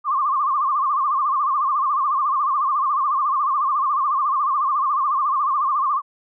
sine tone with vibrato, 1129 Hz, C#6, 31 cents sharp, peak -17 dBFS, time 0.04-6.02 s, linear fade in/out 50 ms, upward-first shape sine, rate 14 Hz, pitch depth 130 cents each way, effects none

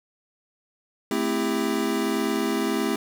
square chord, A minor seventh, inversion none, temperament equal with one note detuned, 220 / 261.6 / 329.6 / 399.3 Hz, A3 / C4 / E4 / G4, 0 / 0 / 0 / +32 cents, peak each -29 dBFS, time 1.11-2.96 s, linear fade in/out 2 ms, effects none

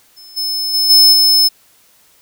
45% pulse tone with level steps, 5220 Hz, E8, 18 cents flat, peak -36 / -17 / -12 / -5 / -8 dBFS, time 0.16-1.49 s, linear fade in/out 20 ms, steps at 0.36 / 0.73 / 0.89 / 1.12 s, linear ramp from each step 20 ms, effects white hiss -51 dBFS RMS until 2.21 s

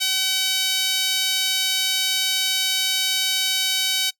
sawtooth tone with high-pass filter, 759 Hz, F#5, 44 cents sharp, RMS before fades -22 dBFS, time 0-4.11 s, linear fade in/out 20 ms, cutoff 3300 Hz, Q 1.8, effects noise-tail reverb RT60 0.1 s tail -21 dB re dry

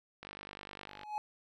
click train, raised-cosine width 0.3 ms, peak -29 dBFS, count 41, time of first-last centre 0.23-1.033 s, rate 49.8 Hz
triangle tone with exponential growth, 845 Hz, G#5, 30 cents sharp, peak -29 dBFS, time 0.88-1.18 s, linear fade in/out 0 ms, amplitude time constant 65 ms
effects none

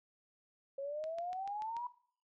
sine exponential sweep, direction up, 542 to 987.8 Hz, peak -37 dBFS, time 0.78-1.87 s, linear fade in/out 5 ms
click train, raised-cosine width 0.2 ms, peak -34 dBFS, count 6, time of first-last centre 1.04-1.767 s, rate 6.88 Hz
effects noise-tail reverb RT60 0.5 s tail -17 dB re dry + MP3 96 kbps

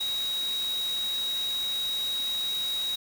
sine tone in noise, 3812 Hz, A#7, 38 cents sharp, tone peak -27 dBFS, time 0-2.96 s, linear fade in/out 10 ms, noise white, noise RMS -40 dBFS, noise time 0-2.96 s, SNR +10 dB, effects none

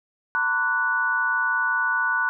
sine tone cluster, 912 / 1017 / 1142 / 1478 Hz, A#5 / C6 / D6 / F#6, -38 / -50 / -49 / -2 cents, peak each -30 / -30 / -30 / -21 dBFS, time 0.35-2.29 s, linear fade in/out 0 ms, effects none

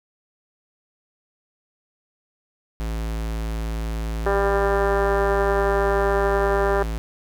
square tone, 55.2 Hz, A1, 6 cents sharp, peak -25 dBFS, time 2.8-6.98 s, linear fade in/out 0 ms
harmonic tone, 198.5 Hz, G3, 22 cents sharp, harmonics 2 / 3 / 4 / 5 / 6 / 7 / 8 / 9, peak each -21 / -25 / -27 / -29 / -31 / -32 / -33 / -34 dBFS, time 4.26-6.83 s, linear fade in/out 5 ms
effects none

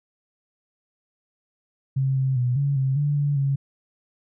sine tone with pitch steps, 134.1 / 132.7 / 123.9 / 140.9 / 133.4 / 145.6 / 144.1 / 138.1 Hz, C3 / C3 / B2 / C#3 / C3 / D3 / D3 / C#3, +43 / +25 / +6 / +29 / +34 / -15 / -33 / -6 cents, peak -19 dBFS, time 1.96-3.56 s, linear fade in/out 10 ms, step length 200 ms, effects none

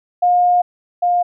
sine tone pair in turn, 713 / 707.3 Hz, F5 / F5, +36 / +22 cents, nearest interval unison, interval 14 cents, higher first, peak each -10 / -12 dBFS, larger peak first, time 0.22-0.62 / 1.02-1.23 s, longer first, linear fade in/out 10 ms, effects none

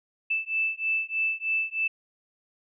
sine beating tone pair, 2637 / 2640.2 Hz, E7 / E7, 0 / +2 cents, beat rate 3.2 Hz, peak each -28 dBFS, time 0.3-1.88 s, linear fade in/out 10 ms, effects none

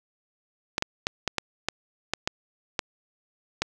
clicks, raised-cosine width 0.2 ms, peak -7 dBFS, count 10, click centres 0.781 / 0.824 / 1.069 / 1.277 / 1.383 / 1.686 / 2.136 / 2.275 / 2.792 / 3.62 s, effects none

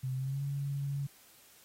sine tone with pitch glide, 130.2 to 140.35 Hz, C3 to C#3, -8 to +22 cents, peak -32 dBFS, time 0.03-1.07 s, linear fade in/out 10 ms, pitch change +130 cents, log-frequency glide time 0.16-0.42 s, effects white hiss -60 dBFS RMS until 1.64 s + AAC 48 kbps

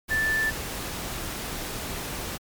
sine tone in noise, 1760 Hz, A6, in tune, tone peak -22 dBFS, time 0.1-0.51 s, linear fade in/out 20 ms, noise pink, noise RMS -33 dBFS, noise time 0.08-2.38 s, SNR +8 dB, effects MP3 96 kbps

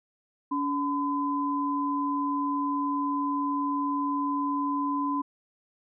sine tone pair together, 284.5 / 1013.8 Hz, C#4 / B5, +45 / +45 cents, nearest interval octave + minor seventh, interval 2200 cents, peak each -28 dBFS, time 0.51-5.22 s, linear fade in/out 10 ms, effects none

